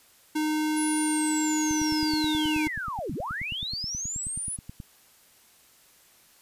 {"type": "tone", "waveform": "square", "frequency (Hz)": 307.5, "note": "D#4", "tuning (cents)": -20, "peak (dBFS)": -25, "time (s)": [0.35, 2.68], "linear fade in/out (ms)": 10}
{"type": "linear two-way sweep", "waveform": "sine", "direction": "down then up", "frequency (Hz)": [10340, 118.5, 10340], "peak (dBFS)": -30, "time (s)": [0.76, 4.57], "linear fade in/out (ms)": 20, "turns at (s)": 3.14}
{"type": "click train", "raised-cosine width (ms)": 5, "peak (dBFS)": -26, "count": 30, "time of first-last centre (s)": [1.71, 4.802], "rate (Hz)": 9.38}
{"effects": ["white hiss -58 dBFS RMS until 6.41 s", "resampled to 32000 Hz"]}